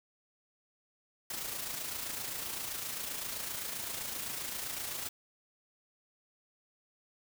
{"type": "noise with amplitude modulation", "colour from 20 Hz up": "white", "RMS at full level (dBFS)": -37, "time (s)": [1.3, 5.09], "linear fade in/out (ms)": 5, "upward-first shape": "sine", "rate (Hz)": 27.7, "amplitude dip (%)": 45, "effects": []}